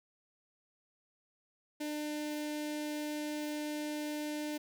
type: tone with notch filter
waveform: sawtooth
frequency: 299.7 Hz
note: D4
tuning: 35 cents sharp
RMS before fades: -38 dBFS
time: 1.8-4.58 s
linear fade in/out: 10 ms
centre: 1200 Hz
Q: 1.7
effects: none